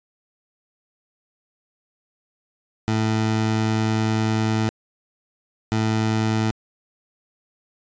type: tone bursts at uneven times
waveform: 20% pulse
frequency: 110 Hz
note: A2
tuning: in tune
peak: -14 dBFS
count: 2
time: 2.88-4.69 / 5.72-6.51 s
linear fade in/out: 0 ms
effects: resampled to 16000 Hz